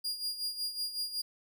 40% pulse tone with tremolo, 4835 Hz, D8, 50 cents sharp, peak -30 dBFS, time 0.04-1.22 s, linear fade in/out 10 ms, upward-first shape sine, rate 5.4 Hz, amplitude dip 70%, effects none

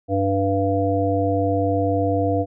harmonic tone, 98 Hz, G2, in tune, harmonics 1 / 3 / 5 / 7, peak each -23 / -23 / -23 / -23 dBFS, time 0.08-2.46 s, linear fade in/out 50 ms, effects none

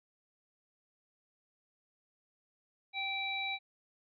harmonic tone, 780 Hz, G5, 9 cents flat, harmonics 1 / 3 / 5, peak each -41 / -36 / -39 dBFS, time 2.93-3.59 s, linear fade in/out 50 ms, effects none

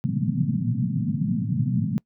pink band-pass noise, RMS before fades -24 dBFS, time 0.04-1.98 s, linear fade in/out 0 ms, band 110 to 250 Hz, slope 96 dB/octave, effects noise-tail reverb RT60 0.1 s tail -25 dB re dry

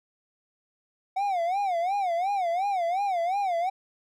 triangle tone with vibrato, 740 Hz, F#5, in tune, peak -22 dBFS, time 1.16-3.7 s, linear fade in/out 10 ms, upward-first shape sine, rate 2.8 Hz, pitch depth 170 cents each way, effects none

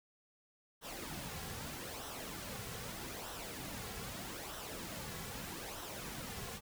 pink noise with flanger, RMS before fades -45 dBFS, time 0.81-6.61 s, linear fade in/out 50 ms, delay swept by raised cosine 0.43 to 3.33 ms, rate 0.8 Hz, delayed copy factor -0.55, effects none

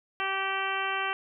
harmonic tone, 387.4 Hz, G4, 20 cents flat, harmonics 1 / 2 / 3 / 4 / 5 / 6 / 7 / 8, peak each -39 / -35 / -33 / -34 / -37 / -37 / -36 / -39 dBFS, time 0.2-1.13 s, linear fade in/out 0 ms, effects none

